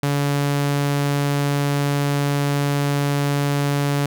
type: tone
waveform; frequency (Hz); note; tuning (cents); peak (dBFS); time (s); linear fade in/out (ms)
sawtooth; 142.7; D3; -49; -14; 0.03-4.06; 2
effects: none